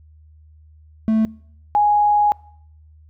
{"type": "tone pair in turn", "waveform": ["triangle", "sine"], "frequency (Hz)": [220, 830.6], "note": ["A3", "G#5"], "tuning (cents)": [0, 0], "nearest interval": "octave + major seventh", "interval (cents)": 2300, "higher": "second", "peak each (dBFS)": -12, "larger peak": "neither", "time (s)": [[1.08, 1.25], [1.75, 2.32]], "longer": "second", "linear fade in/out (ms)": 0, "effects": ["noise-tail reverb RT60 0.7 s tail -25 dB re dry", "added 77 Hz sine -45 dBFS peak until 3.09 s"]}